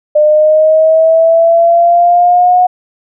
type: linear sweep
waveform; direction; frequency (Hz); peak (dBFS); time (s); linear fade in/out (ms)
sine; up; 600 to 729; -4; 0.15-2.67; 10
effects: none